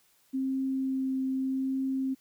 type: tone with vibrato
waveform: sine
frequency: 264.7 Hz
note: C4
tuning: 20 cents sharp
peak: -27 dBFS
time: 0.33-2.15 s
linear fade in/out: 20 ms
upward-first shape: triangle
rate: 0.83 Hz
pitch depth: 10 cents each way
effects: white hiss -66 dBFS RMS until 2.2 s